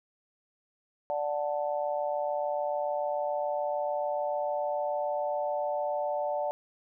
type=chord; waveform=sine; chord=D major; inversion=none; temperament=just; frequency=587.3 / 734.2 / 881 Hz; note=D5 / F#5 / A5; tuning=0 / -14 / +2 cents; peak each=-30 / -34 / -35 dBFS; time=1.1-6.51 s; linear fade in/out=0 ms; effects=none